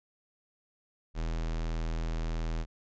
square tone, 40.73 Hz, E1, 20 cents flat, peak -31 dBFS, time 1.14-2.66 s, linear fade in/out 50 ms, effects resampled to 16000 Hz

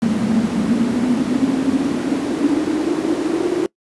brown noise with high-pass filter sweep, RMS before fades -18 dBFS, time 0.02-3.66 s, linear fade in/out 0 ms, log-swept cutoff 210 to 350 Hz, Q 10, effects noise-tail reverb RT60 0.1 s tail -22 dB re dry + resampled to 24000 Hz

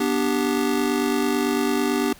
square chord, G major, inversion first, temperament just, 245 / 294 / 392 Hz, B3 / D4 / G4, -14 / +2 / 0 cents, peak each -25 dBFS, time 0-2.13 s, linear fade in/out 5 ms, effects pink hiss -48 dBFS RMS until 2.19 s

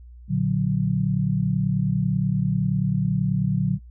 sine chord, Bb augmented, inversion none, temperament equal, 116.54 / 146.83 / 185 Hz, Bb2 / D3 / F#3, 0 / 0 / 0 cents, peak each -26 / -23 / -23 dBFS, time 0.28-3.79 s, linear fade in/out 50 ms, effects noise-tail reverb RT60 0.1 s tail -26 dB re dry + added 60 Hz sine -41 dBFS peak until 3.9 s

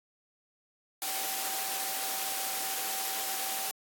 sine tone in noise, 773 Hz, G5, 24 cents flat, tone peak -42 dBFS, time 1.02-3.71 s, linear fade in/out 0 ms, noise white, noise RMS -34 dBFS, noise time 1.02-3.71 s, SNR -11 dB, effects high-pass 300 Hz 12 dB/octave + AAC 64 kbps

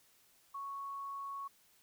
sine tone, 1108.7 Hz, C#6, in tune, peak -40 dBFS, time 0.54-1.48 s, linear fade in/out 10 ms, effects white hiss -68 dBFS RMS until 1.82 s

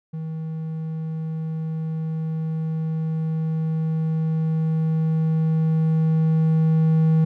triangle tone with level ramp, 159.6 Hz, D#3, 44 cents sharp, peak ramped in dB -25 to -12 dBFS, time 0.13-7.25 s, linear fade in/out 10 ms, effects none

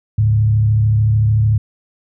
sine tone with frequency modulation, 107.9 Hz, A2, 33 cents flat, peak -10 dBFS, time 0.18-1.58 s, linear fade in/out 5 ms, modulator 33.5 Hz, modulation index 0.47, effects none

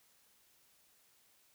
silence, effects white hiss -69 dBFS RMS until 1.54 s

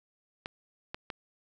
clicks, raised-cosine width 0.3 ms, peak -20 dBFS, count 3, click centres 0.459 / 0.945 / 1.102 s, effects none

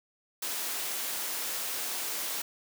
white high-pass noise, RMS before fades -34 dBFS, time 0.42-2.42 s, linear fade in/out 5 ms, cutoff 300 Hz, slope 12 dB/octave, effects none

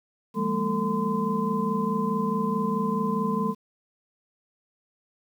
sine tone cluster, 169.9 / 203.2 / 227.9 / 446.8 / 1025 Hz, F3 / G#3 / A#3 / A4 / C6, -47 / -38 / -39 / +27 / -36 cents, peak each -33 / -27 / -30 / -31 / -29 dBFS, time 0.34-3.55 s, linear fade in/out 50 ms, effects 9-bit

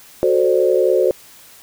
sine chord, D dominant seventh, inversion first, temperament equal, 370 / 440 / 523.3 / 587.3 Hz, F#4 / A4 / C5 / D5, 0 / 0 / 0 / 0 cents, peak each -16 / -19 / -16 / -21 dBFS, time 0.23-1.11 s, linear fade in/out 0 ms, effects white hiss -44 dBFS RMS until 1.62 s

